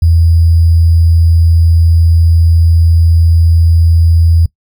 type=tone with sample-and-hold; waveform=sine; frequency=82.9 Hz; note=E2; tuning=10 cents sharp; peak=-4 dBFS; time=0.02-4.46 s; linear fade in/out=5 ms; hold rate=4900 Hz; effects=noise-tail reverb RT60 0.1 s tail -22 dB re dry